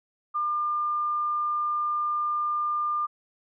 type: tone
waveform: sine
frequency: 1200 Hz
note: D6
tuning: 37 cents sharp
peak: -24 dBFS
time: 0.34-3.07 s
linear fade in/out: 20 ms
effects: none